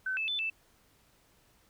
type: tone with pitch steps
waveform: sine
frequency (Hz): 1524 / 2623 / 3513 / 2643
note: G6 / E7 / A7 / E7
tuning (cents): -49 / -9 / -3 / +4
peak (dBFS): -30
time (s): 0.06-0.5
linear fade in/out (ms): 5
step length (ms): 110
effects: pink hiss -66 dBFS RMS until 1.69 s